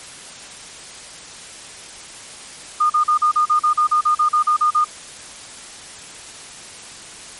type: tone bursts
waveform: sine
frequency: 1221 Hz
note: D#6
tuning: 33 cents flat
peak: -12 dBFS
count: 15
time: 2.8-4.846 s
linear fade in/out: 10 ms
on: 100 ms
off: 39 ms
effects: white hiss -37 dBFS RMS until 7.39 s + MP3 48 kbps